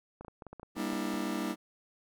clicks, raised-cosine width 1 ms, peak -31 dBFS, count 11, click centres 0.21 / 0.248 / 0.282 / 0.422 / 0.467 / 0.53 / 0.597 / 0.631 / 0.768 / 0.931 / 1.141 s
40% pulse chord, E half-diminished seventh, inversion first, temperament just, 197.78 / 237.3 / 296.7 / 329.6 Hz, G3 / Bb3 / D4 / E4, +16 / +31 / +18 / 0 cents, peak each -37 dBFS, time 0.75-1.56 s, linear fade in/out 50 ms
effects none

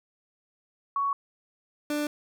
sine / 30% pulse tone pair in turn, 1117 / 295.9 Hz, C#6 / D4, +13 / +13 cents, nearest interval octave + major seventh, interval 2300 cents, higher first, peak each -24 / -24 dBFS, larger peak neither, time 0.96-1.13 / 1.9-2.07 s, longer neither, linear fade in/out 2 ms, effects none

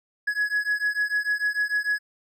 triangle beating tone pair, 1677 / 1683.7 Hz, G#6 / G#6, +16 / +23 cents, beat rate 6.7 Hz, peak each -24 dBFS, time 0.27-1.99 s, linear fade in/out 10 ms, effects none

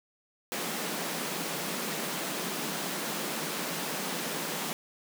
pink high-pass noise, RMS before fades -34 dBFS, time 0.52-4.73 s, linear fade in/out 0 ms, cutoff 150 Hz, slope 96 dB/octave, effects none

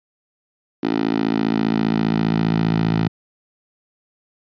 10% pulse tone with high-pass filter sweep, 55 Hz, A1, in tune, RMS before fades -19 dBFS, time 0.83-3.08 s, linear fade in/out 5 ms, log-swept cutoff 290 to 140 Hz, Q 2.5, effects resampled to 11025 Hz

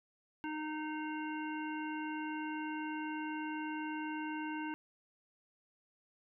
harmonic tone, 308 Hz, D#4, 17 cents flat, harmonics 1 / 3 / 5 / 7 / 9, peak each -39 / -43 / -46 / -52 / -50 dBFS, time 0.44-4.74 s, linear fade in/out 0 ms, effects none

